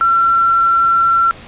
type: tone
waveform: sine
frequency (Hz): 1356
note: E6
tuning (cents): +49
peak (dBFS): -9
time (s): 0.01-1.31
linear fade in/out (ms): 0
effects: pink hiss -36 dBFS RMS until 1.47 s + resampled to 8000 Hz